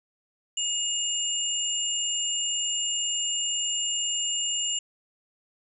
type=tone pair together; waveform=sine; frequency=2865 / 7219 Hz; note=F7 / A8; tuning=+44 / +43 cents; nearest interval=octave + major third; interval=1599 cents; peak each=-28 / -28 dBFS; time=0.57-4.79 s; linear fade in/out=5 ms; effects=none